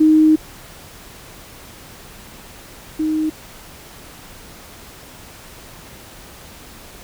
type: tone pair in turn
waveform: sine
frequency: 311.5 / 311.5 Hz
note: D#4 / D#4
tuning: +2 / +2 cents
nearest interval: unison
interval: 0 cents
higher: neither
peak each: -8 / -16 dBFS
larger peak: first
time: 0-0.36 / 2.99-3.3 s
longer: first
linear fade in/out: 10 ms
effects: pink hiss -40 dBFS RMS until 7.03 s